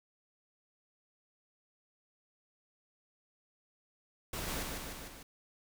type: noise with echo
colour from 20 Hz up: pink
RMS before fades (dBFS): -39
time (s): 4.33-4.63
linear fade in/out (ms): 5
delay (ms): 150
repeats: 4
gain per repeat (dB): -3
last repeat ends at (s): 5.23
effects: none